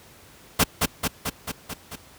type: noise with echo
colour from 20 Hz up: pink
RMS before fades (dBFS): -17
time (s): 0.59-0.64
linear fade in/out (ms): 10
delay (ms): 220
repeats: 6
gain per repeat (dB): -3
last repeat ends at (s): 1.96
effects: pink hiss -50 dBFS RMS until 2.18 s + high-pass 60 Hz 12 dB/octave